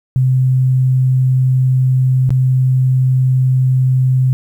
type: tone with dropouts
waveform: sine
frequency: 129.4 Hz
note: C3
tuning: 19 cents flat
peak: -9 dBFS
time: 0.16-4.33 s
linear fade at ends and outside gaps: 0 ms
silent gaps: 2.293-2.305 s
effects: 8-bit